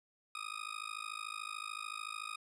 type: tone with amplitude modulation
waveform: 20% pulse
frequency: 1244.5 Hz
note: D#6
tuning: in tune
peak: -32 dBFS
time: 0.35-2.36 s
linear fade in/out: 2 ms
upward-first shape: sine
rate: 53.6 Hz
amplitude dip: 100%
effects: resampled to 22050 Hz + 12-bit